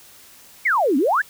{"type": "exponential two-way sweep", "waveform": "sine", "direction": "down then up", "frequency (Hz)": [2312, 246.9, 1832], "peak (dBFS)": -15, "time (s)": [0.65, 1.22], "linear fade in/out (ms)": 10, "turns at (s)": 0.97, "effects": ["white hiss -47 dBFS RMS until 1.29 s"]}